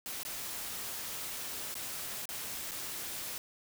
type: noise with dropouts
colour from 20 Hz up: white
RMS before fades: -40 dBFS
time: 0.06-3.38 s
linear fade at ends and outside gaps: 0 ms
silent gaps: 0.232-0.251 / 1.742-1.753 / 2.255-2.29 / 2.711-2.717 s
effects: none